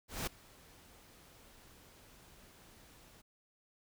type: noise with ADSR envelope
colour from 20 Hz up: pink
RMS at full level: -36 dBFS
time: 0.08-3.22 s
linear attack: 190 ms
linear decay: 6 ms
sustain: -24 dB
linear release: 12 ms
effects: none